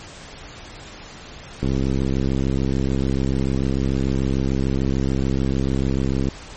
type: click train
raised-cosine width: 3 ms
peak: -9 dBFS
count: 312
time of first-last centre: 1.63-6.286 s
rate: 66.8 Hz
effects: pink hiss -39 dBFS RMS until 6.56 s + MP3 32 kbps